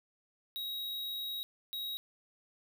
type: tone bursts at uneven times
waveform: square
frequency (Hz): 3813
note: A#7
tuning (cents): +38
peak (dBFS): -37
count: 2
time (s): 0.56-1.43 / 1.73-1.97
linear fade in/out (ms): 0
effects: none